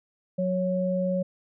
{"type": "tone pair together", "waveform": "sine", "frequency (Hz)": [183.2, 553.1], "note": ["F#3", "C#5"], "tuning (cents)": [-17, -4], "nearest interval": "octave + perfect fifth", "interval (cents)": 1913, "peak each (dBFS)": -26, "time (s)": [0.38, 1.23], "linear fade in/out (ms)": 10, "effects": []}